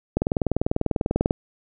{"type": "click train", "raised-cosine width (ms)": 2, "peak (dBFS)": -7, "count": 24, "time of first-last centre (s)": [0.17, 1.309], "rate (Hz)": 20.2, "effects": []}